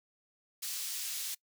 pink high-pass noise, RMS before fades -38 dBFS, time 0.62-1.35 s, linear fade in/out 10 ms, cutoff 4100 Hz, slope 12 dB/octave, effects noise-tail reverb RT60 0.1 s tail -23 dB re dry

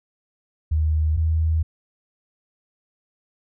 sine tone pair in turn, 77.78 / 80.01 Hz, D#2 / D#2, 0 / +49 cents, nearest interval unison, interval 49 cents, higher second, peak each -17 dBFS, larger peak neither, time 0.71-1.17 / 1.17-1.63 s, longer neither, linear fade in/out 10 ms, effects none

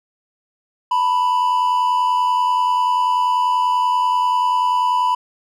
triangle tone pair together, 898 / 988.3 Hz, A5 / B5, +35 / +1 cents, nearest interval major second, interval 166 cents, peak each -22 / -13 dBFS, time 0.91-5.15 s, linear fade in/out 5 ms, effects none

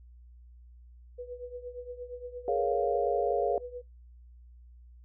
sine tone with tremolo, 491.5 Hz, B4, 8 cents flat, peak -35 dBFS, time 1.18-3.82 s, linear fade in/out 10 ms, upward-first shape triangle, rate 8.6 Hz, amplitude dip 85%
sine chord, Bb minor seventh, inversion third, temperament equal, 415.3 / 466.2 / 554.4 / 698.5 Hz, Ab4 / Bb4 / Db5 / F5, 0 / 0 / 0 / 0 cents, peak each -31 dBFS, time 2.48-3.58 s, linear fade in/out 2 ms
effects noise-tail reverb RT60 0.2 s tail -24 dB re dry + added 60 Hz sine -50 dBFS peak until 5.04 s

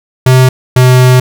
square tone pair in turn, 128.8 / 127.1 Hz, C3 / C3, -27 / -50 cents, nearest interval unison, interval 23 cents, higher first, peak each -3 dBFS, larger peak neither, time 0.26-0.49 / 0.76-1.2 s, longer second, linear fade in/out 5 ms, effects none

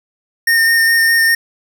square tone with vibrato, 1828 Hz, A#6, 34 cents flat, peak -10 dBFS, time 0.47-1.35 s, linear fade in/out 5 ms, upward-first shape square, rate 4.9 Hz, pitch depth 11 cents each way, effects none

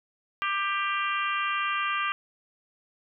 harmonic tone, 395.5 Hz, G4, 15 cents sharp, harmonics 3 / 4 / 5 / 6 / 7 / 8, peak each -28 / -33 / -36 / -35 / -34 / -39 dBFS, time 0.42-2.12 s, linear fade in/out 0 ms, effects none

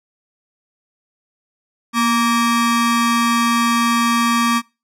40% pulse ring-modulated tone, 698.5 Hz, F5, in tune, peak -10 dBFS, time 1.93-4.62 s, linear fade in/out 50 ms, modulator 462 Hz, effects noise-tail reverb RT60 0.3 s tail -25 dB re dry + low-pass 12000 Hz 12 dB/octave

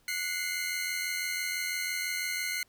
sawtooth tone cluster, 1470 / 2073 / 2159 Hz, F#6 / C7 / C#7, -12 / -17 / -46 cents, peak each -36 / -30 / -32 dBFS, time 0.08-2.63 s, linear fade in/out 2 ms, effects pink hiss -67 dBFS RMS until 2.68 s

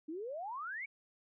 sine exponential sweep, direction up, 296.1 to 2310 Hz, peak -39 dBFS, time 0.08-0.86 s, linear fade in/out 10 ms, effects none

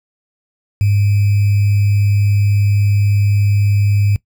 sine tone with sample-and-hold, 101.8 Hz, G#2, 34 cents flat, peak -10 dBFS, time 0.81-4.16 s, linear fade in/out 0 ms, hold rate 2450 Hz, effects noise-tail reverb RT60 0.1 s tail -20 dB re dry

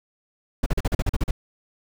brown noise bursts, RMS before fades -20 dBFS, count 10, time 0.63-1.31 s, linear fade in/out 5 ms, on 32 ms, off 40 ms, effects none

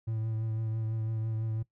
triangle tone with vibrato, 111 Hz, A2, 16 cents sharp, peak -28 dBFS, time 0.07-1.63 s, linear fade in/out 10 ms, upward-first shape triangle, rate 6 Hz, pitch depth 26 cents each way, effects noise-tail reverb RT60 0.1 s tail -19 dB re dry

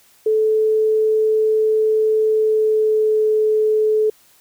sine tone with pitch glide, 435.1 to 431.3 Hz, A4 to A4, -19 to -35 cents, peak -13 dBFS, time 0.26-4.1 s, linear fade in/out 5 ms, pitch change -16 cents, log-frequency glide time 2.29-3.28 s, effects white hiss -53 dBFS RMS until 4.4 s

